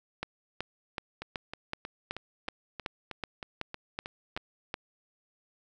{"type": "two click trains", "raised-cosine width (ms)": 0.3, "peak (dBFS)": [-17, -22], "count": [13, 11], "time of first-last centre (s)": [[0.23, 4.741], [1.22, 4.375]], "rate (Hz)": [2.66, 3.17], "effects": []}